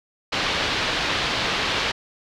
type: low-pass noise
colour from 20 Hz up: white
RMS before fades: -24 dBFS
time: 0.32-1.92 s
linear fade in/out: 10 ms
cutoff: 4100 Hz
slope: 24 dB/octave
effects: none